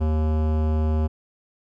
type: tone with hard clipping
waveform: sine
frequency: 77.78 Hz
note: D#2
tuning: in tune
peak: -21 dBFS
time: 0-1.08 s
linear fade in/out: 20 ms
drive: 18 dB
effects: none